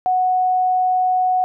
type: tone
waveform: sine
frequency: 738 Hz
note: F#5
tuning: 5 cents flat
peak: -14 dBFS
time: 0.06-1.44 s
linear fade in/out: 0 ms
effects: none